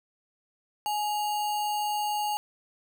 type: tone with sample-and-hold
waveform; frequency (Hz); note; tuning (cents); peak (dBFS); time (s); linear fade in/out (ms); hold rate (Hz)
sine; 837; G#5; +13; -26; 0.86-2.37; 0; 3675
effects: none

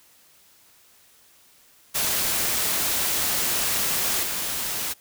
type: noise with level steps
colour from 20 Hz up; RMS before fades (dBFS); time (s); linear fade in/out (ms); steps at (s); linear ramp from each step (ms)
white; -24 / -28; 1.94-4.94; 20; 4.23; 5
effects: white hiss -56 dBFS RMS until 5 s

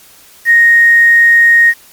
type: tone with quantisation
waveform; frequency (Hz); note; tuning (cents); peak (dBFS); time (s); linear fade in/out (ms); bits
sine; 1864.7; A#6; 0; -3; 0.45-1.74; 50; 5
effects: white hiss -41 dBFS RMS until 1.92 s + MP3 96 kbps

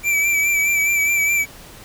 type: tone with vibrato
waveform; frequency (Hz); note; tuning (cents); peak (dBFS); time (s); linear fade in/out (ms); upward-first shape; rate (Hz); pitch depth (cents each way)
square; 2323; D7; -20; -16; 0.03-1.46; 50; sine; 4.8; 35
effects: pink hiss -41 dBFS RMS until 1.84 s

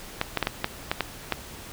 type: clicks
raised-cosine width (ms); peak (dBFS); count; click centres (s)
0.3; -7; 8; 0.214 / 0.373 / 0.427 / 0.471 / 0.644 / 0.915 / 1.007 / 1.323
effects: pink hiss -42 dBFS RMS until 1.72 s

